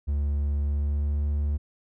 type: tone with pitch glide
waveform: triangle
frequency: 72 to 73.13 Hz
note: D2 to D2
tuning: -34 to -7 cents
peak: -21 dBFS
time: 0.07-1.58 s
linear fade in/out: 20 ms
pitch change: +27 cents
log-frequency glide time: 0.62-1.27 s
effects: none